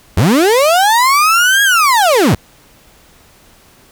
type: linear two-way sweep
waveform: 35% pulse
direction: up then down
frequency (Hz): 71.5 to 1660 to 71.5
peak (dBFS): -6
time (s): 0.17-2.35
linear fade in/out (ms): 5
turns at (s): 1.63
effects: pink hiss -46 dBFS RMS until 3.91 s